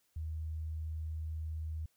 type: tone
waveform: sine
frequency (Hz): 78.9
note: D#2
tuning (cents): +25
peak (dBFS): -36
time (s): 0.16-1.86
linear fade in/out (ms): 5
effects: white hiss -75 dBFS RMS until 1.96 s